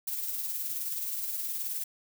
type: noise with tremolo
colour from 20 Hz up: violet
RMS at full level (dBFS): -32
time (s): 0.07-1.84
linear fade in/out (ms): 5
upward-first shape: triangle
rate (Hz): 19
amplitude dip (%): 45
effects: none